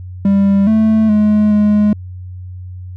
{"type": "tone with pitch steps", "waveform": "triangle", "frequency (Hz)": [197.8, 219.1, 211.2, 209], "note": ["G3", "A3", "G#3", "G#3"], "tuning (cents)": [16, -7, 29, 11], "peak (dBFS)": -6, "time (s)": [0.25, 1.93], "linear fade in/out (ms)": 2, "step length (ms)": 420, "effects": ["added 91 Hz sine -26 dBFS peak until 2.96 s"]}